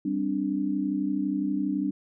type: chord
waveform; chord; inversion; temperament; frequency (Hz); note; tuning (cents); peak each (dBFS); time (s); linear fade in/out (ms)
sine; G suspended fourth; none; equal; 196 / 261.6 / 293.7; G3 / C4 / D4; 0 / 0 / 0; -30 / -31 / -27; 0.05-1.91; 5
effects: none